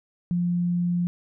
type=tone; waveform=sine; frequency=175.2 Hz; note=F3; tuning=6 cents sharp; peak=-21 dBFS; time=0.31-1.07 s; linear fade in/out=0 ms; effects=none